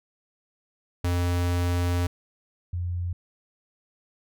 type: tone pair in turn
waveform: square / sine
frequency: 88 / 88 Hz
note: F2 / F2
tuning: +14 / +14 cents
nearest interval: unison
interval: 0 cents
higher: neither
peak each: -23 / -26 dBFS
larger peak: first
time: 1.04-2.07 / 2.73-3.13 s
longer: first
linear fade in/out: 5 ms
effects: none